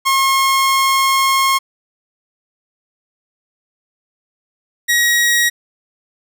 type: tone pair in turn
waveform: sawtooth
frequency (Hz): 1078 / 1899.8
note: C#6 / A#6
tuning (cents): -49 / +32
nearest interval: minor seventh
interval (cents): 981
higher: second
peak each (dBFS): -8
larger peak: neither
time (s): 0.05-1.59 / 4.88-5.5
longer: first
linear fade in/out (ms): 20
effects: none